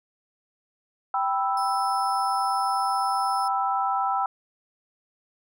sine chord, E minor, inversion first, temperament equal, 784 / 987.8 / 1318.5 Hz, G5 / B5 / E6, 0 / 0 / 0 cents, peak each -25 / -28 / -27 dBFS, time 1.14-4.26 s, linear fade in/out 2 ms
sawtooth tone, 5250 Hz, E8, 8 cents flat, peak -34 dBFS, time 1.57-3.48 s, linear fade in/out 2 ms
effects none

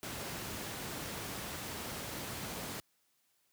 pink noise, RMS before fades -41 dBFS, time 0.03-2.8 s, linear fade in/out 0 ms, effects white hiss -75 dBFS RMS until 3.52 s + high-pass 80 Hz 12 dB/octave

